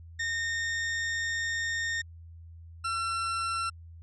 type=tone pair in turn; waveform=40% pulse; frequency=1835 / 1353.4 Hz; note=A#6 / E6; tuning=-28 / +45 cents; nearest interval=perfect fourth; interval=527 cents; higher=first; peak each=-28 dBFS; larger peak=neither; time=0.19-2.02 / 2.84-3.7 s; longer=first; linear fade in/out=10 ms; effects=added 83 Hz sine -45 dBFS peak until 4.02 s + resampled to 22050 Hz